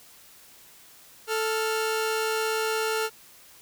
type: tone pair together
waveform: sawtooth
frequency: 440 / 1396.9 Hz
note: A4 / F6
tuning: 0 / 0 cents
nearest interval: octave + minor sixth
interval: 2000 cents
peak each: -22 / -27 dBFS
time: 1.27-3.1 s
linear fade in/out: 50 ms
effects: white hiss -52 dBFS RMS until 3.61 s